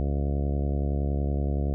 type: harmonic tone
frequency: 70.7 Hz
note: C#2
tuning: 35 cents sharp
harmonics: 1 / 2 / 3 / 4 / 5 / 6 / 7 / 8 / 9 / 10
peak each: -25 / -31 / -35 / -37 / -39 / -41 / -42 / -43 / -44 / -45 dBFS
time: 0-1.74 s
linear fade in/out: 0 ms
effects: none